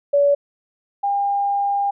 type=tone pair in turn; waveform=sine; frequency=570 / 803.5 Hz; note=C#5 / G5; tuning=+48 / +43 cents; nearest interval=tritone; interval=595 cents; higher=second; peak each=-12 / -17 dBFS; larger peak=first; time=0.13-0.35 / 1.03-1.91 s; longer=second; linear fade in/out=10 ms; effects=none